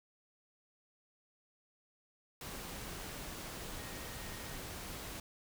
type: tone in noise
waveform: sine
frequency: 1864.7 Hz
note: A#6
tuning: in tune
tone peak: -56 dBFS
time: 3.79-4.57 s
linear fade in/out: 2 ms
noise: pink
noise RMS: -45 dBFS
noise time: 2.41-5.2 s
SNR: -14 dB
effects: none